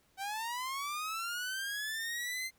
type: linear sweep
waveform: sawtooth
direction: up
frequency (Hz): 760 to 2093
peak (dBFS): -32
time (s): 0.17-2.51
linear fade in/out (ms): 50
effects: pink hiss -70 dBFS RMS until 2.58 s